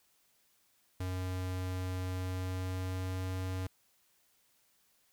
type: tone with pitch glide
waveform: square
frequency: 92.2 to 93.11 Hz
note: F#2 to F#2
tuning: -6 to +11 cents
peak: -35 dBFS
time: 1-3.67 s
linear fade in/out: 5 ms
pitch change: +17 cents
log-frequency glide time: 2.11-3.35 s
effects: white hiss -71 dBFS RMS until 5.12 s